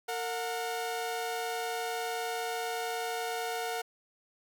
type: tone pair together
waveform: sawtooth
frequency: 457.4 / 726 Hz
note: A#4 / F#5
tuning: -33 / -33 cents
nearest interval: minor sixth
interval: 800 cents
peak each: -32 / -31 dBFS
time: 0.08-3.82 s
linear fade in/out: 10 ms
effects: none